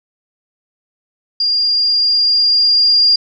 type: tone with level ramp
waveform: sine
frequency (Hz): 4808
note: D8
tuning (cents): +40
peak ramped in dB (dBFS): -12 to -7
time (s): 1.4-3.16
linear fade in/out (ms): 5
effects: none